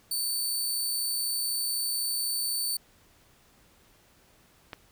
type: tone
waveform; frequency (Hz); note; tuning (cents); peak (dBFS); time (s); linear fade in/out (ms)
15% pulse; 4532; C#8; +37; -21; 0.11-2.77; 5
type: click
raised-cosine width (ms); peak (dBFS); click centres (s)
0.3; -21; 4.732
effects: pink hiss -61 dBFS RMS until 4.91 s